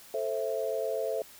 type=chord; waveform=sine; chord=A minor; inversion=none; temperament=just; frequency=440 / 528 / 660 Hz; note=A4 / C5 / E5; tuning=0 / +16 / +2 cents; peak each=-33 dBFS; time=0.14-1.22 s; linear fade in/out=2 ms; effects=white hiss -52 dBFS RMS until 1.39 s